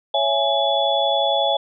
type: tone cluster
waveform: sine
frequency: 556 / 667 / 833 / 3422 Hz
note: C#5 / E5 / G#5 / A7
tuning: +5 / +20 / +5 / -49 cents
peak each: -22 dBFS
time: 0.14-1.57 s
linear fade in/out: 5 ms
effects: none